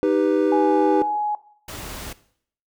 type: chord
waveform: triangle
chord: Eb augmented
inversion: none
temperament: equal with one note detuned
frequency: 311.1 / 393.4 / 493.9 Hz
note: Eb4 / G4 / B4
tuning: 0 / +6 / 0 cents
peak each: -19 dBFS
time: 0.03-1.02 s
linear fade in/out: 0 ms
type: tone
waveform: sine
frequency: 838 Hz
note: G#5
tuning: 15 cents sharp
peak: -20 dBFS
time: 0.52-1.35 s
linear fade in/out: 2 ms
type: noise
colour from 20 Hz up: pink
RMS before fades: -34 dBFS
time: 1.68-2.13 s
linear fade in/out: 5 ms
effects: noise-tail reverb RT60 0.6 s tail -17 dB re dry